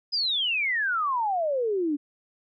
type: exponential sweep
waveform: sine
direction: down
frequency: 5070 to 280 Hz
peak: -23 dBFS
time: 0.12-1.97 s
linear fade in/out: 20 ms
effects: none